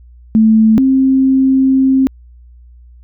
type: tone pair in turn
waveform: sine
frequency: 220 / 265.3 Hz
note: A3 / C4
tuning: 0 / +24 cents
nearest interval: minor third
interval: 324 cents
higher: second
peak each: -5 / -7 dBFS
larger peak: first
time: 0.35-0.78 / 0.78-2.07 s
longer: second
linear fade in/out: 0 ms
effects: added 60 Hz sine -37 dBFS peak until 3.03 s